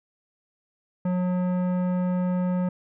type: tone with tanh clipping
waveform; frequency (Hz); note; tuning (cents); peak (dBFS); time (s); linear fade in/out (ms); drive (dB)
triangle; 181; F#3; -38; -24; 1.05-2.69; 5; 18
effects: none

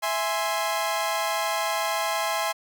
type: chord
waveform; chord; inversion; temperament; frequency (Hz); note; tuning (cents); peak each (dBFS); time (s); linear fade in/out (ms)
sawtooth; E augmented; none; equal; 659.3 / 830.6 / 1046.5; E5 / G#5 / B#5; 0 / 0 / 0; -25; 0.02-2.53; 20
effects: none

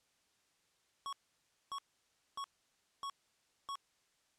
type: tone bursts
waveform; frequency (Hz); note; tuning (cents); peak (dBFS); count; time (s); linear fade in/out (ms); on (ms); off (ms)
square; 1108.7; C#6; 0; -40; 5; 1.06-3.755; 0; 67; 590
effects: white hiss -75 dBFS RMS until 4.38 s + low-pass 8000 Hz 12 dB/octave

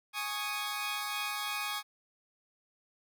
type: chord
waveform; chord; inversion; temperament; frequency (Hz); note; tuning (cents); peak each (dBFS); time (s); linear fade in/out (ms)
15% pulse; Ab suspended fourth; none; equal; 830.6 / 1108.7 / 1244.5; Ab5 / Db6 / Eb6; 0 / 0 / 0; -32; 0.13-1.83; 50
effects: none

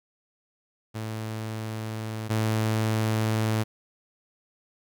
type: tone pair in turn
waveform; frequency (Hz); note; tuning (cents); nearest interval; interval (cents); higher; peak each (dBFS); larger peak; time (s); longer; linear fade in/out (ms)
sawtooth; 109.8 / 109.8; A2 / A2; -3 / -3; unison; 0; neither; -27 / -19; second; 0.94-2.29 / 2.29-3.64; neither; 20
effects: 10-bit

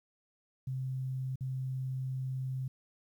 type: tone with dropouts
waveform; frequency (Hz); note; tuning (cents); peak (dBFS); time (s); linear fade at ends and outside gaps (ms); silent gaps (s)
sine; 130.81; C3; 0; -33; 0.67-2.68; 5; 1.358-1.407
effects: 11-bit

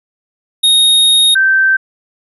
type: tone pair in turn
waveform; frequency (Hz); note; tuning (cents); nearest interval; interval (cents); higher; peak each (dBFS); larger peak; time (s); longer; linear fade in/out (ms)
square / sine; 3729 / 1555.7; A#7 / G6; 0 / -14; octave + minor third; 1514; first; -7; neither; 0.63-1.35 / 1.35-1.77; first; 10
effects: resampled to 32000 Hz

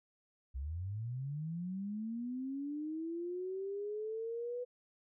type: linear sweep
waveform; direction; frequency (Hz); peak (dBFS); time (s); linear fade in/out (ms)
sine; up; 61.4 to 496.5; -37; 0.54-4.65; 20
effects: none

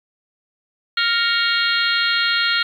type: harmonic tone with a mistuned harmonic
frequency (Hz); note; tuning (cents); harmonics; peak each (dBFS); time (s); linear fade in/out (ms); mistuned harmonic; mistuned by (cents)
466.2; A#4; 0; 3 / 4 / 5 / 6 / 7 / 8 / 9; -20 / -25 / -27 / -26 / -24 / -27 / -23; 0.97-2.63; 5; 5; -76
effects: 8-bit

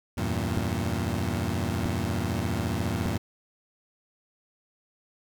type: chord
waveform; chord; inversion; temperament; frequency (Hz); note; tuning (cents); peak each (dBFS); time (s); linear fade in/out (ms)
20% pulse; E diminished; none; equal with one note detuned; 82.41 / 96.82 / 116.54; E2 / G2 / Bb2; 0 / -21 / 0; -26; 0.17-3.18; 10
type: clicks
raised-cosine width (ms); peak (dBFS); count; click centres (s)
3; -19; 3; 0.574 / 1.858 / 3.058
effects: none

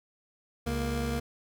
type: tone pair together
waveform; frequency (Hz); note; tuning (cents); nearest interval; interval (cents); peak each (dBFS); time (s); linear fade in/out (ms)
25% pulse; 69.6 / 234.1; C#2 / A#3; +8 / +8; octave + major sixth; 2100; -28; 0.66-1.2; 10
effects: none

